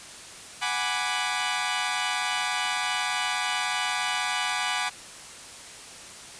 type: chord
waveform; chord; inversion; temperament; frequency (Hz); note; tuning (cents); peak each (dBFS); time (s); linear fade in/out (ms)
15% pulse; G# half-diminished seventh; third; equal; 740 / 830.6 / 987.8 / 1174.7; F#5 / G#5 / B5 / D6; 0 / 0 / 0 / 0; -25; 0.61-4.9; 20
effects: white hiss -43 dBFS RMS until 6.39 s + resampled to 22050 Hz